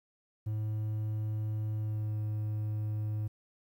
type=tone with pitch glide; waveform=triangle; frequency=107.5 to 106.76 Hz; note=A2 to G#2; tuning=-40 to +48 cents; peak=-29 dBFS; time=0.46-3.28 s; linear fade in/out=10 ms; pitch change=-12 cents; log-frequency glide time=1.78-2.21 s; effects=11-bit